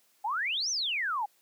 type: exponential two-way sweep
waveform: sine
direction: up then down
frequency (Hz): 785 to 6272 to 785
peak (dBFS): -28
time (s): 0.24-1.26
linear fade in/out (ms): 10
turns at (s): 0.7
effects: white hiss -67 dBFS RMS until 1.41 s + high-pass 200 Hz 12 dB/octave